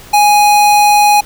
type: tone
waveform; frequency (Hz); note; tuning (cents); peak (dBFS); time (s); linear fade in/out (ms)
square; 830; G#5; -1; -6; 0.13-1.21; 10
effects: pink hiss -36 dBFS RMS until 1.25 s